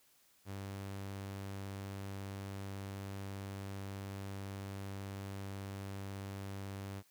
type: tone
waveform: sawtooth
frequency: 98.2 Hz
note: G2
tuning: 4 cents sharp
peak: -38 dBFS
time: 0.45-7.03 s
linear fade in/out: 50 ms
effects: white hiss -69 dBFS RMS until 7.1 s